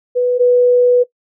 sine tone pair in turn, 493.9 / 492.1 Hz, B4 / B4, 0 / -6 cents, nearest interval unison, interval 6 cents, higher first, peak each -11 / -7 dBFS, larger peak second, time 0.15-0.39 / 0.39-1.04 s, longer second, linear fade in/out 20 ms, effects noise-tail reverb RT60 0.1 s tail -18 dB re dry

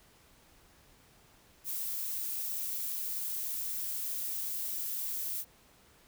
violet noise, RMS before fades -36 dBFS, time 1.64-5.45 s, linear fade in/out 50 ms, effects pink hiss -62 dBFS RMS until 6.07 s

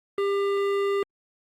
triangle tone with hard clipping, 398.9 Hz, G4, 30 cents sharp, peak -24 dBFS, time 0.18-1.03 s, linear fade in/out 2 ms, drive 17 dB, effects Opus 24 kbps

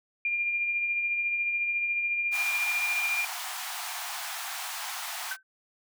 sine tone with tremolo, 2400 Hz, D7, 37 cents sharp, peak -24 dBFS, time 0.25-3.25 s, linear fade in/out 2 ms, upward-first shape triangle, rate 14 Hz, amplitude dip 40%
pink high-pass noise, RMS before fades -36 dBFS, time 2.31-5.37 s, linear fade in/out 50 ms, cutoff 690 Hz, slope 96 dB/octave
sine tone with exponential decay, 1536 Hz, G6, 36 cents flat, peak -28 dBFS, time 5.31-5.43 s, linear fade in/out 2 ms, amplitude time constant 26 ms
effects none

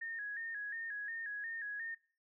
sine tone with vibrato, 1746 Hz, A6, 14 cents flat, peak -39 dBFS, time 0.01-1.95 s, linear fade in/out 10 ms, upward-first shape square, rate 2.8 Hz, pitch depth 79 cents each way, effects noise-tail reverb RT60 0.5 s tail -22 dB re dry

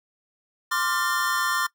square chord, D minor seventh, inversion third, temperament equal with one note detuned, 1046.5 / 1174.7 / 1396.9 / 1801.1 Hz, C6 / D6 / F6 / A6, 0 / 0 / 0 / +40 cents, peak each -29 dBFS, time 0.71-1.67 s, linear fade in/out 10 ms, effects noise-tail reverb RT60 0.1 s tail -21 dB re dry

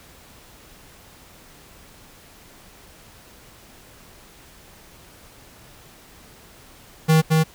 square tone with echo, 158.7 Hz, D#3, 35 cents sharp, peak -13 dBFS, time 7.08-7.22 s, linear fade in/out 20 ms, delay 220 ms, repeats 1, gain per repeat -2 dB, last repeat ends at 7.44 s, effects pink hiss -48 dBFS RMS until 7.54 s

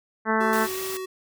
harmonic tone, 220 Hz, A3, in tune, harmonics 1 / 2 / 3 / 4 / 5 / 6 / 7 / 8 / 9, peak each -26 / -27 / -31 / -27 / -28 / -30 / -29 / -31 / -35 dBFS, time 0.25-0.68 s, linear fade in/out 50 ms
square tone with vibrato, 377.3 Hz, F#4, 34 cents sharp, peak -31 dBFS, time 0.4-1.06 s, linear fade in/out 10 ms, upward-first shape square, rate 2.7 Hz, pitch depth 10 cents each way
white noise, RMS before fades -34 dBFS, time 0.53-0.97 s, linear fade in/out 0 ms
effects none

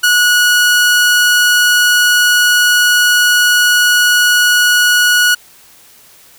sawtooth tone, 1460 Hz, F#6, 24 cents flat, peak -4 dBFS, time 0.03-5.35 s, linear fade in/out 10 ms, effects white hiss -43 dBFS RMS until 6.38 s

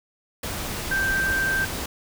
sine tone in noise, 1568 Hz, G6, in tune, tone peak -21 dBFS, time 0.91-1.65 s, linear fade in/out 5 ms, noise pink, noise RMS -30 dBFS, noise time 0.43-1.86 s, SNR +6 dB, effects none

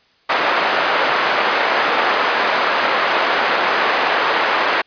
white band-pass noise, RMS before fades -17 dBFS, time 0.29-4.82 s, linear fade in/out 10 ms, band 480 to 1600 Hz, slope 12 dB/octave, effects white hiss -56 dBFS RMS until 4.86 s + resampled to 11025 Hz

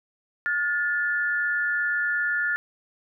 sine tone pair together, 1428.9 / 1746 Hz, F6 / A6, +39 / -14 cents, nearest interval minor third, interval 347 cents, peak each -25 dBFS, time 0.46-2.56 s, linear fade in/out 0 ms, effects none

